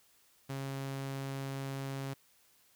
sawtooth tone, 136.2 Hz, C#3, 30 cents flat, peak -33 dBFS, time 0.49-2.14 s, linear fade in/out 10 ms, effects white hiss -67 dBFS RMS until 2.75 s

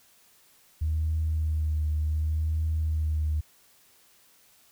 sine tone with vibrato, 77.78 Hz, D#2, in tune, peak -23 dBFS, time 0.81-3.41 s, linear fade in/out 10 ms, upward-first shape triangle, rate 0.68 Hz, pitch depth 34 cents each way, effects tanh soft clip ceiling -19 dBFS + white hiss -60 dBFS RMS until 4.71 s

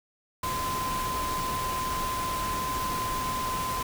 sine tone in noise, 1029 Hz, C6, 29 cents flat, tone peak -29 dBFS, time 0.43-3.83 s, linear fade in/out 5 ms, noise pink, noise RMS -34 dBFS, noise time 0.43-3.83 s, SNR +2 dB, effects none

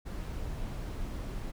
brown noise, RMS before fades -37 dBFS, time 0.05-1.52 s, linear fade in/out 20 ms, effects none

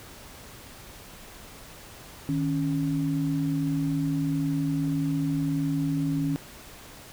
sine tone pair together, 155.57 / 277.2 Hz, D#3 / C#4, 0 / 0 cents, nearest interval minor seventh, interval 1000 cents, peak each -27 / -26 dBFS, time 2.29-6.36 s, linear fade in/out 0 ms, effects pink hiss -46 dBFS RMS until 7.12 s

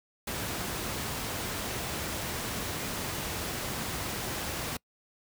pink noise, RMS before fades -34 dBFS, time 0.27-4.77 s, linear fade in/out 5 ms, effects noise-tail reverb RT60 0.1 s tail -26 dB re dry + high-pass 60 Hz 12 dB/octave

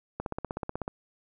click train, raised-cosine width 1 ms, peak -18 dBFS, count 12, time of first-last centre 0.2-0.879 s, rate 16.2 Hz, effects none

